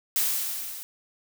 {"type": "noise with level ramp", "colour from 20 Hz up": "blue", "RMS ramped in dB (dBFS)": [-23, -39], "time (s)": [0.16, 0.83], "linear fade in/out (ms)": 0, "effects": []}